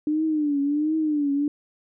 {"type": "tone with vibrato", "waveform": "sine", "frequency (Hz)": 298.3, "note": "D4", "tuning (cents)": 27, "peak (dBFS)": -20, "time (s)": [0.07, 1.48], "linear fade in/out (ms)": 2, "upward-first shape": "triangle", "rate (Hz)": 1.4, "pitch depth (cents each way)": 120, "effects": []}